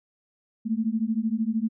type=beating tone pair; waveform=sine; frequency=216.2 / 229.2 Hz; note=A3 / A#3; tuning=-30 / -29 cents; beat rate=13 Hz; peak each=-26 dBFS; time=0.65-1.69 s; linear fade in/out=20 ms; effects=none

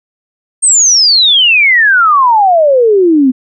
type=exponential sweep; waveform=sine; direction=down; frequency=8660 to 248.6 Hz; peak=-4 dBFS; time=0.62-3.32 s; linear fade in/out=20 ms; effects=none

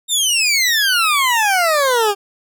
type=exponential sweep; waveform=20% pulse; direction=down; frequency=3729 to 392 Hz; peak=-8 dBFS; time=0.08-2.15 s; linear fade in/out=50 ms; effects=none

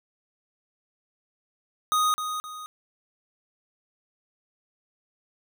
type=tone with echo; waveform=square; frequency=1244.5 Hz; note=D#6; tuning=in tune; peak=-21 dBFS; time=1.92-2.14 s; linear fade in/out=0 ms; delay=260 ms; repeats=2; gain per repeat=-8 dB; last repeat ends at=2.66 s; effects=none

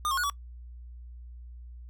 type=tone with pitch steps; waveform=square; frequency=1216 / 1083 / 1454 / 1139 Hz; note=D#6 / C#6 / F#6 / C#6; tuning=-40 / -41 / -31 / +47 cents; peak=-27 dBFS; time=0.05-0.298 s; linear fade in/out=0 ms; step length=62 ms; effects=noise-tail reverb RT60 0.1 s tail -21 dB re dry + added 60 Hz sine -42 dBFS peak until 1.89 s

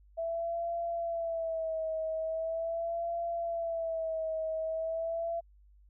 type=tone with vibrato; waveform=sine; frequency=659.3 Hz; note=E5; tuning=in tune; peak=-31 dBFS; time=0.17-5.41 s; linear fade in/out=20 ms; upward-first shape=sine; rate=0.41 Hz; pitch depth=56 cents each way; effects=added 50 Hz sine -57 dBFS peak until 5.89 s

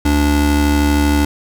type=tone pair together; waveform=square; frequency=72.8 / 291.2 Hz; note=D2 / D4; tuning=-15 / -15 cents; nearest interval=2 octaves; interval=2400 cents; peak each=-15 dBFS; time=0.05-1.25 s; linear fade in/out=5 ms; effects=none

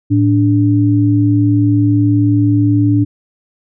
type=tone pair together; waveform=sine; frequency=110 / 291.4 Hz; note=A2 / D4; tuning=0 / -13 cents; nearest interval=octave + perfect fourth; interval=1687 cents; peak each=-11 dBFS; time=0.1-3.05 s; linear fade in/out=20 ms; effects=none

